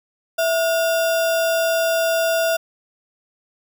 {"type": "tone with sample-and-hold", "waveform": "sine", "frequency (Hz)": 659.3, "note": "E5", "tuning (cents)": 0, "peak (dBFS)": -16, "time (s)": [0.38, 2.57], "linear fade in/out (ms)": 10, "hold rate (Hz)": 2100, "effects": []}